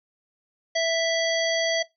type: harmonic tone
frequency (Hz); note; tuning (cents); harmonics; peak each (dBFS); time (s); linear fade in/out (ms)
659; E5; -1; 1 / 3 / 5 / 7 / 9; -23 / -28 / -30 / -31 / -33; 0.75-1.83; 10
effects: noise-tail reverb RT60 0.2 s tail -21 dB re dry